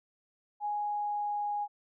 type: tone with pitch glide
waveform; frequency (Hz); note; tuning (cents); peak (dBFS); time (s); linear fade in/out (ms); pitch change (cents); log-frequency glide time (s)
sine; 830.6 to 825.8; G#5 to G#5; 0 to -10; -30; 0.6-1.68; 50; -10; 0.76-1.53
effects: none